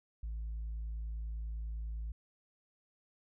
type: tone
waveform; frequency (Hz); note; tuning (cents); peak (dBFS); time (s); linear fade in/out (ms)
sine; 55; A1; 0; -35; 0.23-2.12; 5
effects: tanh soft clip ceiling -35 dBFS